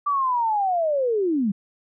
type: linear sweep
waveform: sine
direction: down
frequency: 1174.7 to 185.2 Hz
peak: -19 dBFS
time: 0.06-1.52 s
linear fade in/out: 10 ms
effects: none